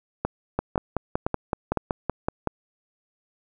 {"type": "two click trains", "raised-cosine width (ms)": 1, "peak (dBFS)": [-9, -9], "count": [4, 11], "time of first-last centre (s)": [[0.25, 1.773], [0.59, 2.473]], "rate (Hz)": [1.97, 5.31], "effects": []}